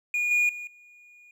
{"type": "tone with level steps", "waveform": "triangle", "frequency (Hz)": 2440, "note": "D#7", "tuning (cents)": -34, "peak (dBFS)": [-22, -18, -33, -49], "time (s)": [0.14, 1.31], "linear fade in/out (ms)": 2, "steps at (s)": [0.31, 0.49, 0.67], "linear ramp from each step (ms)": 2, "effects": []}